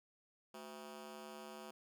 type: ring-modulated tone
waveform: 15% pulse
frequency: 294 Hz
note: D4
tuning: 2 cents sharp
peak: -40 dBFS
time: 0.54-1.71 s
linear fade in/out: 5 ms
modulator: 75.9 Hz
effects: none